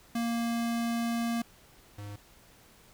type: tone pair in turn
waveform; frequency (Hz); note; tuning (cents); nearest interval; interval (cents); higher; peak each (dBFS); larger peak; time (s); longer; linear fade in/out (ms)
square; 233.1 / 102.61; A#3 / G#2; 0 / -20; octave + major second; 1420; first; -29 / -40; first; 0.15-1.42 / 1.98-2.16; first; 5
effects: pink hiss -58 dBFS RMS until 2.93 s